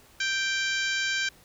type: harmonic tone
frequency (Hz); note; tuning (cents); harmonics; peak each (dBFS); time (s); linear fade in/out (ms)
784; G5; 0; 2 / 3 / 4 / 5 / 6 / 7 / 8 / 9; -28 / -32 / -34 / -36 / -38 / -39 / -40 / -41; 0.2-1.29; 5
effects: pink hiss -56 dBFS RMS until 1.44 s